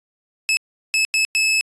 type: tone bursts at uneven times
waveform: sawtooth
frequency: 2600 Hz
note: E7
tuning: 24 cents flat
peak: -12 dBFS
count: 4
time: 0.49-0.57 / 0.94-1.05 / 1.14-1.25 / 1.35-1.61 s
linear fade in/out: 0 ms
effects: resampled to 22050 Hz